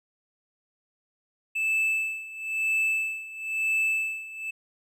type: tone with tremolo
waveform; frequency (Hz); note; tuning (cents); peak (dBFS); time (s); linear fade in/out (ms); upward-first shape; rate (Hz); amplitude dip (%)
triangle; 2630; E7; -5; -20; 1.55-4.51; 10; sine; 1; 85
effects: none